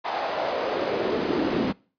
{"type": "noise with high-pass filter sweep", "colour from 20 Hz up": "brown", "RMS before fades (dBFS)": -26, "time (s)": [0.04, 1.73], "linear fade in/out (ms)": 20, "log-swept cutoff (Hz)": [810, 250], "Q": 2.7, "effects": ["noise-tail reverb RT60 0.4 s tail -24 dB re dry", "resampled to 11025 Hz"]}